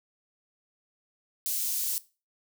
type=high-pass noise; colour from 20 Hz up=white; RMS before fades=-30 dBFS; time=1.46-1.98 s; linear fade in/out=0 ms; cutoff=5700 Hz; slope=12 dB/octave; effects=noise-tail reverb RT60 0.3 s tail -18 dB re dry